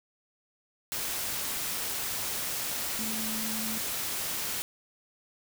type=tone in noise; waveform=sine; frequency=220 Hz; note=A3; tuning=in tune; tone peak=-36 dBFS; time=2.99-3.78 s; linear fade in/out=0 ms; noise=white; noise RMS=-33 dBFS; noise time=0.92-4.62 s; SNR=-6 dB; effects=none